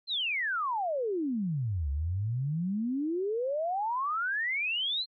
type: exponential two-way sweep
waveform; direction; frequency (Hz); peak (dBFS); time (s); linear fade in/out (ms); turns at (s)
sine; down then up; 4229 to 67.6 to 4229; -28; 0.07-5.06; 50; 1.9
effects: AAC 64 kbps